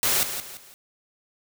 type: noise with echo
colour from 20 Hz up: white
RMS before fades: -22 dBFS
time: 0.03-0.23 s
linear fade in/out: 0 ms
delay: 170 ms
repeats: 3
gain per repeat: -9 dB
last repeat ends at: 0.74 s
effects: none